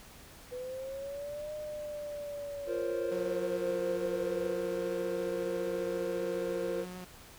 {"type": "linear two-way sweep", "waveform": "sine", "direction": "up then down", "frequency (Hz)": [493.9, 608, 495.4], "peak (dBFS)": -37, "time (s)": [0.51, 4.56], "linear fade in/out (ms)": 20, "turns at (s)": 1.53}
{"type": "chord", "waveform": "triangle", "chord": "F suspended fourth", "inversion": "none", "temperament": "just", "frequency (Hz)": [349.2, 465.6, 523.8], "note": ["F4", "Bb4", "C5"], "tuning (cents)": [0, -2, 2], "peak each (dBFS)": [-35, -34, -34], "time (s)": [2.66, 6.86], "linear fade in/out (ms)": 50}
{"type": "tone with vibrato", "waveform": "sawtooth", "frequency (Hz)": 181.9, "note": "F#3", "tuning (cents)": -29, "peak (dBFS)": -38, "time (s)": [3.11, 7.05], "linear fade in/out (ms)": 10, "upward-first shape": "sine", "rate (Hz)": 6.8, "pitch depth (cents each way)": 13}
{"effects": ["pink hiss -53 dBFS RMS until 7.38 s"]}